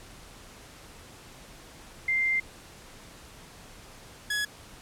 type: tone pair in turn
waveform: sine / sawtooth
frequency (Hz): 2093 / 1684.2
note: C7 / G#6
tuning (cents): 0 / +24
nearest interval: major third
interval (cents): 376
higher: first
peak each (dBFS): -23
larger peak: neither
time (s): 2.08-2.4 / 4.3-4.45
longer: first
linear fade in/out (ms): 5
effects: pink hiss -49 dBFS RMS until 4.81 s + low-pass 11000 Hz 12 dB/octave